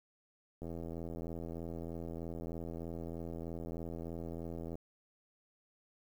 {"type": "click train", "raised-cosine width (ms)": 2, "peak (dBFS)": -30, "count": 345, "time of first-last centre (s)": [0.62, 4.755], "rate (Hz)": 83.2, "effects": ["10-bit"]}